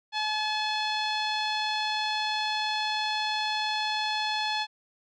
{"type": "tone with low-pass filter", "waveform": "sawtooth", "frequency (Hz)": 857, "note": "A5", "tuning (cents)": -46, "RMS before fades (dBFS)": -29, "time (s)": [0.12, 4.67], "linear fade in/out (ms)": 50, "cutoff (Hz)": 4000, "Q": 3.8, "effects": []}